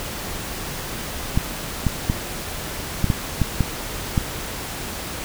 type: clicks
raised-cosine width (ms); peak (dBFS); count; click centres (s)
5; -5; 8; 1.375 / 1.867 / 2.099 / 3.043 / 3.102 / 3.417 / 3.607 / 4.178
effects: pink hiss -30 dBFS RMS until 5.24 s